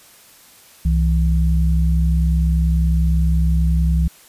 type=tone pair together; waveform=sine; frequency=65.4 / 164.81 Hz; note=C2 / E3; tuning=0 / 0 cents; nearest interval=octave + major third; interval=1600 cents; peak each=-14 / -19 dBFS; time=0.85-4.08 s; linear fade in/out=5 ms; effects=white hiss -47 dBFS RMS until 4.28 s + resampled to 32000 Hz